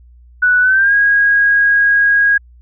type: tone with pitch glide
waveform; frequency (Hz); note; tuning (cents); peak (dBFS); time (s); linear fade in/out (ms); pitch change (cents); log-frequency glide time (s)
sine; 1480 to 1642.2; F#6 to G#6; 0 to -20; -8; 0.42-2.38; 10; +180; 0.61-0.94
effects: added 60 Hz sine -40 dBFS peak until 2.61 s